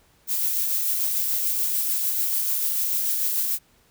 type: noise with tremolo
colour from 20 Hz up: violet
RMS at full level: -23 dBFS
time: 0.27-3.59 s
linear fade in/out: 50 ms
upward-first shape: sine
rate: 6.8 Hz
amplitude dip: 25%
effects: pink hiss -60 dBFS RMS until 3.9 s